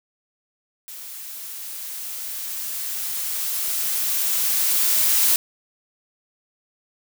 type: noise with level ramp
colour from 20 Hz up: blue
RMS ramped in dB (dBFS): -37 to -17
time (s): 0.88-5.36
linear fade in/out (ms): 0
effects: none